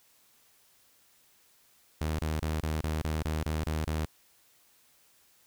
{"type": "tone bursts", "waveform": "sawtooth", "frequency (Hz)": 78, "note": "D#2", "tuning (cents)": 5, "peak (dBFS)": -25, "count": 10, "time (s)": [2.01, 4.053], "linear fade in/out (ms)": 0, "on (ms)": 180, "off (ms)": 27, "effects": ["white hiss -64 dBFS RMS until 5.46 s"]}